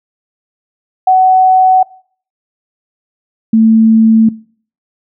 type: tone pair in turn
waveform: sine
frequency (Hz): 749 / 222.7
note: F#5 / A3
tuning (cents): +21 / +21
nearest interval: octave + major sixth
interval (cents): 2100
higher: first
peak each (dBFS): -4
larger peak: neither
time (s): 1.07-1.83 / 3.53-4.29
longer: neither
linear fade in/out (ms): 5
effects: noise-tail reverb RT60 0.5 s tail -22 dB re dry